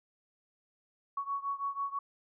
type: beating tone pair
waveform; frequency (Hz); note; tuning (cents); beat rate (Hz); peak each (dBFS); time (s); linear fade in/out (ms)
sine; 1114 / 1120.1; C#6 / C#6; +8 / +18; 6.1; -35 / -37; 1.17-1.99; 5
effects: none